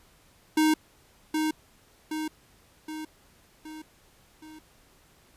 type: tone with echo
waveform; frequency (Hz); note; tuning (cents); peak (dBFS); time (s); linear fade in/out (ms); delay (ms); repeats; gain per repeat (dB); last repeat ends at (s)
square; 311.1; D#4; 0; -20; 0.57-0.74; 5; 770; 5; -5; 4.59
effects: pink hiss -60 dBFS RMS until 5.36 s + resampled to 32000 Hz